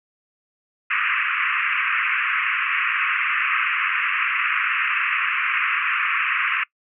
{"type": "band-pass noise", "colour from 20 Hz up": "white", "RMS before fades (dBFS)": -22, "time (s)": [0.9, 6.64], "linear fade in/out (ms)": 10, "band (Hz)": [1100, 2700], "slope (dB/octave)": 96, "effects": ["noise-tail reverb RT60 0.1 s tail -23 dB re dry"]}